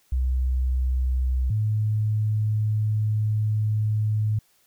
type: tone pair in turn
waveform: sine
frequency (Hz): 63.8 / 107.3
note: C2 / A2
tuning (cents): -43 / -43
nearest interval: major sixth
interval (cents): 900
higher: second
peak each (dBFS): -20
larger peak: neither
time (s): 0.12-1.5 / 1.5-4.39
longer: second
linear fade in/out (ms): 5
effects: white hiss -63 dBFS RMS until 4.66 s